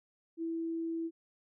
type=tone; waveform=sine; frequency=329.6 Hz; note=E4; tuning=in tune; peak=-33 dBFS; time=0.37-1.11 s; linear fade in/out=50 ms; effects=none